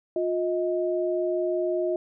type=tone pair together; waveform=sine; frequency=356 / 630.7 Hz; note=F4 / D#5; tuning=+33 / +23 cents; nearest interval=minor seventh; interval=990 cents; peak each=-25 / -27 dBFS; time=0.16-1.96 s; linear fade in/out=2 ms; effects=none